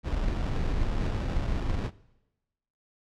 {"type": "noise with sample-and-hold", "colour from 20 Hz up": "brown", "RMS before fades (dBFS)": -28, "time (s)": [0.03, 1.91], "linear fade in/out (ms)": 50, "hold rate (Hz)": 2100, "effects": ["noise-tail reverb RT60 1.0 s tail -21 dB re dry", "low-pass 5000 Hz 12 dB/octave"]}